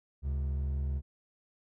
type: tone pair together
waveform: triangle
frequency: 70.35 / 132.8 Hz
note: C#2 / C3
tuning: +26 / +26 cents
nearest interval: major seventh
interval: 1100 cents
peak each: -28 / -39 dBFS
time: 0.22-1.02 s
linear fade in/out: 50 ms
effects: none